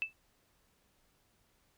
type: tone with exponential decay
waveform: sine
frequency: 2637 Hz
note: E7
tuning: in tune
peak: -27 dBFS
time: 0.02-0.13 s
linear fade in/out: 0 ms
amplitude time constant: 23 ms
effects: pink hiss -72 dBFS RMS until 1.77 s